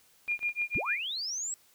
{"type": "clicks", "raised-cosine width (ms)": 0.3, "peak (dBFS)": -34, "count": 7, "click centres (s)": [0.279, 0.316, 0.392, 0.43, 0.492, 0.617, 0.745]}
{"type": "tone with tremolo", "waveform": "sine", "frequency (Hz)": 2415, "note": "D7", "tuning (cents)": 48, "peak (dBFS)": -26, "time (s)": [0.28, 1], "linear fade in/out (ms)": 5, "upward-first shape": "sine", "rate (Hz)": 6.7, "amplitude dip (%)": 100}
{"type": "linear sweep", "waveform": "sine", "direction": "up", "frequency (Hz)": [38, 7860], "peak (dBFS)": -32, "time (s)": [0.75, 1.54], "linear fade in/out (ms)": 0}
{"effects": ["white hiss -63 dBFS RMS until 1.74 s"]}